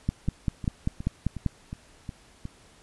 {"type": "two click trains", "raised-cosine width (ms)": 5, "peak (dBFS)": [-22, -12], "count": [7, 8], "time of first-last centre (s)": [[0.28, 2.454], [0.09, 1.463]], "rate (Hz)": [2.76, 5.1], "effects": ["pink hiss -56 dBFS RMS until 2.82 s", "resampled to 24000 Hz"]}